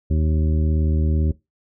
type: harmonic tone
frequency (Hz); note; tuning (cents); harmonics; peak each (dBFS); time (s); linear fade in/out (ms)
77.9; D#2; +3; 1 / 2 / 3 / 4 / 5 / 7; -17 / -25 / -28 / -32 / -34 / -39; 0.1-1.32; 10
effects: noise-tail reverb RT60 0.2 s tail -19 dB re dry